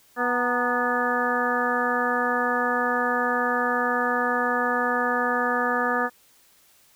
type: harmonic tone with a mistuned harmonic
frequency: 245.5 Hz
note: B3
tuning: 10 cents flat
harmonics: 1 / 2 / 3 / 4 / 5 / 6 / 7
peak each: -30 / -28 / -29 / -31 / -27 / -32 / -27 dBFS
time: 0.16-6.1 s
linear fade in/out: 50 ms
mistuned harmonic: 4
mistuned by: -84 cents
effects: white hiss -58 dBFS RMS until 6.95 s